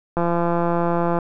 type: click train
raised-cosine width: 1 ms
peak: -8 dBFS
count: 175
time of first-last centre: 0.17-1.188 s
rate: 171 Hz
effects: none